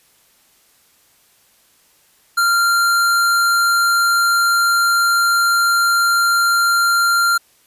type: tone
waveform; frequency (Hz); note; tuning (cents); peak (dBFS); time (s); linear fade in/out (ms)
square; 1387; F6; -12; -13; 2.37-7.38; 10
effects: white hiss -55 dBFS RMS until 7.66 s + resampled to 32000 Hz